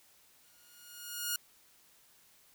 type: tone with exponential growth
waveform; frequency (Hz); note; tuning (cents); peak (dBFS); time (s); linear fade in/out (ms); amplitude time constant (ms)
5% pulse; 1434; F6; +45; -19; 0.44-1.36; 2; 200
effects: white hiss -64 dBFS RMS until 2.54 s